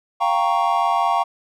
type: chord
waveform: triangle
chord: G half-diminished seventh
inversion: third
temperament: equal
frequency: 698.5 / 784 / 932.3 / 1108.7 Hz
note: F5 / G5 / Bb5 / Db6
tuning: 0 / 0 / 0 / 0 cents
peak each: -20 dBFS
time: 0.2-1.24 s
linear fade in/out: 20 ms
effects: none